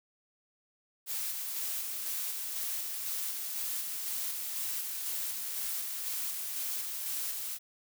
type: noise with tremolo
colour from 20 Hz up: blue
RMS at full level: -35 dBFS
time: 1.06-7.59 s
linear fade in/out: 50 ms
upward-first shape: square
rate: 2 Hz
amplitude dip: 25%
effects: none